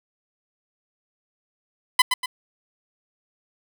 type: tone with echo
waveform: 15% pulse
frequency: 1008 Hz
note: B5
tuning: 35 cents sharp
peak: -5 dBFS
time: 1.99-2.02 s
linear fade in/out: 5 ms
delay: 120 ms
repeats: 2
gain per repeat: -7 dB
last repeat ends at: 2.26 s
effects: none